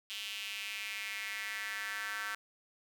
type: tone with high-pass filter sweep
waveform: square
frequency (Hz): 103.1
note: G#2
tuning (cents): -12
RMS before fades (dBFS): -40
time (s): 0.1-2.35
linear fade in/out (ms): 0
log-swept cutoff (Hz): 3000 to 1500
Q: 3.7
effects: none